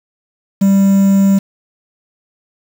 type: tone with quantisation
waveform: triangle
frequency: 196 Hz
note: G3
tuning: in tune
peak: -5 dBFS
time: 0.61-1.39 s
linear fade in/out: 10 ms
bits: 5
effects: none